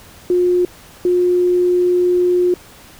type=tone bursts at uneven times; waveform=sine; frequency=357.5 Hz; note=F4; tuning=41 cents sharp; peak=-11 dBFS; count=2; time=0.3-0.65 / 1.05-2.54 s; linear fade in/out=2 ms; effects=pink hiss -42 dBFS RMS until 2.99 s